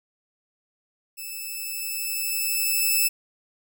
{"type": "tone with level ramp", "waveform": "5% pulse", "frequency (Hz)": 2626, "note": "E7", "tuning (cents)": -7, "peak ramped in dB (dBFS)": [-25, -9], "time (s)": [1.17, 3.09], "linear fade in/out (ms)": 20, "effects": []}